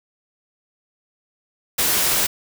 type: noise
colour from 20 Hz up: white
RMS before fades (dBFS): -19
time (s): 1.78-2.27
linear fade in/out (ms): 10
effects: none